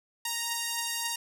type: beating tone pair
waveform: 5% pulse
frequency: 932.3 / 936 Hz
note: A#5 / A#5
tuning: 0 / +7 cents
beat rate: 3.7 Hz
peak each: -19 / -25 dBFS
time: 0.25-1.16 s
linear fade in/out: 5 ms
effects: none